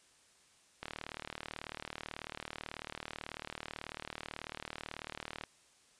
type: click train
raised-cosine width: 0.3 ms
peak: -24 dBFS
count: 177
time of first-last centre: 0.83-5.437 s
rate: 38.2 Hz
effects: white hiss -66 dBFS RMS until 5.99 s + resampled to 22050 Hz